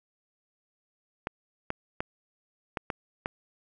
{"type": "clicks", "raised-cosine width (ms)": 0.5, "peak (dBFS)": -15, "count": 6, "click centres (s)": [1.271, 1.704, 2.005, 2.772, 2.902, 3.259], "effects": []}